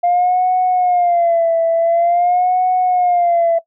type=tone with vibrato; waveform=sine; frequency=698.5 Hz; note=F5; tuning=in tune; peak=-10 dBFS; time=0.03-3.59 s; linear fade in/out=10 ms; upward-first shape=sine; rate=0.47 Hz; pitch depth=92 cents each way; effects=noise-tail reverb RT60 0.1 s tail -18 dB re dry + tanh soft clip ceiling -7 dBFS